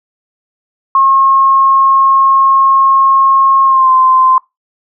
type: tone with pitch glide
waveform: sine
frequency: 1080 to 1039 Hz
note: C#6 to C6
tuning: -45 to -12 cents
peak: -5 dBFS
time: 0.95-4.38 s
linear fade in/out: 2 ms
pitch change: -67 cents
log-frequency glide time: 3.64-3.91 s
effects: noise-tail reverb RT60 0.2 s tail -23 dB re dry